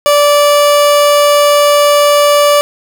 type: tone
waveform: 30% pulse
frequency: 582 Hz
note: D5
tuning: 16 cents flat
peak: -3 dBFS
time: 0.06-2.61 s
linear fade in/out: 0 ms
effects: none